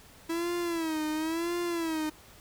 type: tone with vibrato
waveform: 45% pulse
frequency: 327.3 Hz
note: E4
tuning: 12 cents flat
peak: -29 dBFS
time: 0.29-2.1 s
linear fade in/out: 10 ms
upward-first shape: sine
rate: 0.96 Hz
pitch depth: 110 cents each way
effects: pink hiss -54 dBFS RMS until 2.4 s